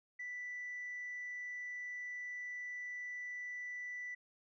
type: tone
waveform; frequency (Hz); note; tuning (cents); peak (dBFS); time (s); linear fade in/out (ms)
sine; 1975.5; B6; 0; -40; 0.19-4.15; 10
effects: tanh soft clip ceiling -38 dBFS